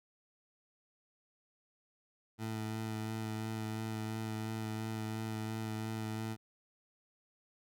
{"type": "tone with vibrato", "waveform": "20% pulse", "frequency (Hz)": 110, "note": "A2", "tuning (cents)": 0, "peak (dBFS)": -32, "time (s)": [2.38, 6.37], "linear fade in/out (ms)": 50, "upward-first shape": "sine", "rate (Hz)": 2.9, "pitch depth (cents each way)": 15, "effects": []}